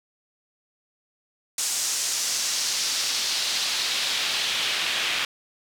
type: noise with band-pass filter sweep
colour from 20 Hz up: pink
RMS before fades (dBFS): -26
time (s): 1.58-5.25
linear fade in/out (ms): 2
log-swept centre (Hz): 7200 to 2800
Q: 1.6
effects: none